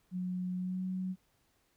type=tone with pitch glide; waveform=sine; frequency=182 to 185.82 Hz; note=F#3 to F#3; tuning=-28 to +8 cents; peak=-33 dBFS; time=0.11-1.16 s; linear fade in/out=50 ms; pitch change=+36 cents; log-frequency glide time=0.57-0.83 s; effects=pink hiss -73 dBFS RMS until 1.76 s